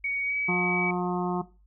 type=tone with pitch glide; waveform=sine; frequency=2243 to 2278 Hz; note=C#7 to C#7; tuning=+20 to +47 cents; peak=-26 dBFS; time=0.04-0.91 s; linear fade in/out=5 ms; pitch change=+27 cents; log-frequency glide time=0.23-0.36 s
type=harmonic tone; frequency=179 Hz; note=F3; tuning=43 cents sharp; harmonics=1 / 2 / 4 / 5 / 6 / 7; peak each=-27 / -30 / -35 / -35 / -36 / -41 dBFS; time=0.48-1.42 s; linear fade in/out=10 ms
effects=noise-tail reverb RT60 0.3 s tail -17 dB re dry + added 50 Hz sine -56 dBFS peak until 1.66 s